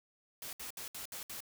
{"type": "noise bursts", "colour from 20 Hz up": "white", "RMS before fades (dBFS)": -44, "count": 6, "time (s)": [0.42, 1.405], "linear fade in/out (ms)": 2, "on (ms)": 110, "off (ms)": 65, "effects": []}